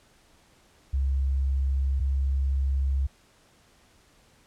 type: tone pair in turn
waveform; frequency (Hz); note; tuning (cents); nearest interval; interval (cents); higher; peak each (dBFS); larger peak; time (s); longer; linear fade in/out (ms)
sine; 67.5 / 67.76; C#2 / C#2; -45 / -39; unison; 6; second; -22; neither; 0.93-2 / 2-3.07; neither; 10
effects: pink hiss -60 dBFS RMS until 4.46 s + low-pass 10000 Hz 12 dB/octave